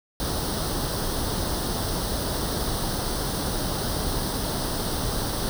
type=noise with comb filter; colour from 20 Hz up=pink; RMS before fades=-27 dBFS; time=0.2-5.49 s; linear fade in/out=0 ms; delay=0.21 ms; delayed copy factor=+0.75; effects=none